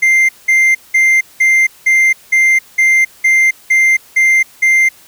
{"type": "tone bursts", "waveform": "triangle", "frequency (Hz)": 2093, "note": "C7", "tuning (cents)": 0, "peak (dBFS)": -5, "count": 11, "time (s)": [0.02, 4.89], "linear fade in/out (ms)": 10, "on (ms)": 270, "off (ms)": 190, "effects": ["white hiss -43 dBFS RMS until 5.07 s"]}